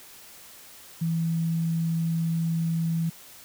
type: tone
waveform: sine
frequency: 164.81 Hz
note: E3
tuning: in tune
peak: -23 dBFS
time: 1.01-3.1 s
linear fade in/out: 10 ms
effects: white hiss -48 dBFS RMS until 3.44 s

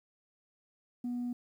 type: tone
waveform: sine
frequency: 243.9 Hz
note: B3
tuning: 21 cents flat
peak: -31 dBFS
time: 1.04-1.33 s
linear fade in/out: 5 ms
effects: tanh soft clip ceiling -31 dBFS + 11-bit

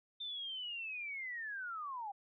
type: linear sweep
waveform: sine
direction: down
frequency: 3601 to 776 Hz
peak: -40 dBFS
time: 0.2-2.12 s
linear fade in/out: 10 ms
effects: none

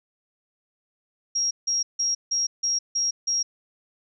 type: tone bursts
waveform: sine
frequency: 5610 Hz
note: F8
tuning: 7 cents sharp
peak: -21 dBFS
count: 7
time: 1.35-3.43 s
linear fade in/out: 10 ms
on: 160 ms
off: 160 ms
effects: none

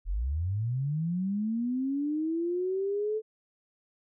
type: linear sweep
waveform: sine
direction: up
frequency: 38.22 to 440 Hz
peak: -27 dBFS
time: 0.05-3.22 s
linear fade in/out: 50 ms
effects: none

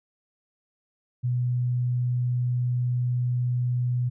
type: tone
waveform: sine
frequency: 123.47 Hz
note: B2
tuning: in tune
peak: -22 dBFS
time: 1.23-4.1 s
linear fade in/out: 20 ms
effects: none

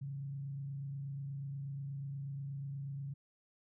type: tone with frequency modulation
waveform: sine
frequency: 138.59 Hz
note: C#3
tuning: in tune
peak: -39 dBFS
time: 0.01-3.14 s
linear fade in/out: 10 ms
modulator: 28.3 Hz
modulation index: 0.32
effects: none

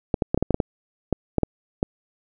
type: clicks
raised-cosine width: 2 ms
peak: -6 dBFS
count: 12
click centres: 0.142 / 0.222 / 0.345 / 0.376 / 0.426 / 0.507 / 0.544 / 0.602 / 1.127 / 1.383 / 1.433 / 1.829 s
effects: none

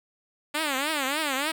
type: tone with vibrato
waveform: 5% pulse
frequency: 288 Hz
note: D4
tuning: 34 cents flat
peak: -14 dBFS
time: 0.54-1.52 s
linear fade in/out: 10 ms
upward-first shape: triangle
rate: 3.4 Hz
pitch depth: 210 cents each way
effects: none

